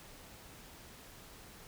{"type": "silence", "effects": ["pink hiss -54 dBFS RMS until 1.67 s"]}